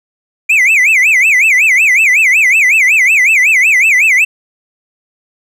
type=tone with vibrato; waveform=triangle; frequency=2296 Hz; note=D7; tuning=40 cents flat; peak=-4 dBFS; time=0.49-4.25 s; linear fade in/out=10 ms; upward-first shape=sine; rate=5.4 Hz; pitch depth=260 cents each way; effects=none